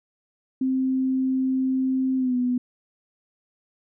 sine tone with pitch glide, 261.6 to 248.2 Hz, C4 to B3, 0 to +9 cents, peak -20 dBFS, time 0.61-2.58 s, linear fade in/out 5 ms, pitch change -91 cents, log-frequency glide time 2.17-2.36 s, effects none

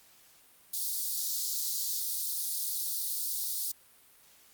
white high-pass noise, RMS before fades -33 dBFS, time 0.73-3.72 s, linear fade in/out 10 ms, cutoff 3900 Hz, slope 48 dB/octave, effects white hiss -60 dBFS RMS until 4.53 s + Opus 48 kbps

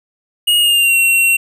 square tone with pitch glide, 2873 to 2732 Hz, F7 to F7, +48 to -39 cents, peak -10 dBFS, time 0.47-1.37 s, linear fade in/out 10 ms, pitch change -87 cents, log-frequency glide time 0.59-0.96 s, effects none

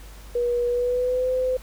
sine tone with pitch glide, 482.4 to 511.1 Hz, B4 to C5, -41 to -41 cents, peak -20 dBFS, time 0.35-1.57 s, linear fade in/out 5 ms, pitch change +100 cents, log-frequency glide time 0.66-1.31 s, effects added 50 Hz sine -40 dBFS peak until 1.62 s + pink hiss -48 dBFS RMS until 1.62 s

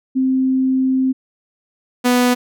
sine / sawtooth tone pair in turn, 261.6 / 247.1 Hz, C4 / B3, 0 / +1 cents, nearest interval minor second, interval 99 cents, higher first, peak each -13 / -8 dBFS, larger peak second, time 0.15-1.13 / 2.04-2.35 s, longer first, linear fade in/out 20 ms, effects none

